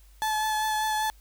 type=tone with vibrato; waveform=35% pulse; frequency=863 Hz; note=A5; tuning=34 cents flat; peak=-23 dBFS; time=0.22-1.1 s; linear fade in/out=0 ms; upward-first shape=triangle; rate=5.1 Hz; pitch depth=17 cents each way; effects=added 50 Hz sine -51 dBFS peak until 1.2 s + white hiss -62 dBFS RMS until 1.2 s